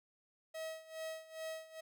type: tone with tremolo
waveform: 45% pulse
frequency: 640 Hz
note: D#5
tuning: 49 cents sharp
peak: -40 dBFS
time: 0.54-1.81 s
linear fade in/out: 10 ms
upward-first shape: sine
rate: 2.4 Hz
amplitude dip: 85%
effects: none